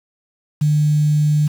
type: tone with quantisation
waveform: sine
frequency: 150 Hz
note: D3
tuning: 37 cents sharp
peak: -12 dBFS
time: 0.61-1.48 s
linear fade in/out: 10 ms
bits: 6
effects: none